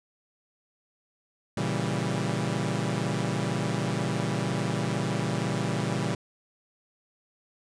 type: chord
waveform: sawtooth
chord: A# diminished seventh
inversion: none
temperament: equal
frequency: 116.54 / 138.59 / 164.81 / 196 Hz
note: A#2 / C#3 / E3 / G3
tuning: 0 / 0 / 0 / 0 cents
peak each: -28 dBFS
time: 1.57-6.15 s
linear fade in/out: 5 ms
effects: resampled to 22050 Hz